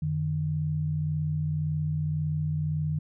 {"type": "tone pair together", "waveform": "sine", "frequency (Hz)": [90.7, 152.54], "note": ["F#2", "D#3"], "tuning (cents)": [-34, -34], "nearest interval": "major sixth", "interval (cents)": 900, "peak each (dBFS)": [-33, -26], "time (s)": [0.02, 2.99], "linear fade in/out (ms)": 5, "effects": []}